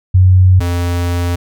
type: tone pair in turn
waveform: sine / square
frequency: 92.5 / 87.31 Hz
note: F#2 / F2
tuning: 0 / 0 cents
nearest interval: minor second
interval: 100 cents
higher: first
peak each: -4 / -14 dBFS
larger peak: first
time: 0.14-0.6 / 0.6-1.36 s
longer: second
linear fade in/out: 10 ms
effects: none